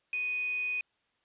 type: tone with quantisation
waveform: sine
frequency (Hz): 2489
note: D#7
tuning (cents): 0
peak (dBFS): -30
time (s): 0.13-0.81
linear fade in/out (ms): 2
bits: 7
effects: white hiss -74 dBFS RMS until 1.24 s + resampled to 8000 Hz